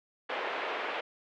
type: band-pass noise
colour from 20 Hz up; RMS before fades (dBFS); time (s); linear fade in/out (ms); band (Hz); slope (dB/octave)
pink; -35; 0.29-1.01; 10; 410 to 2900; 24
effects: none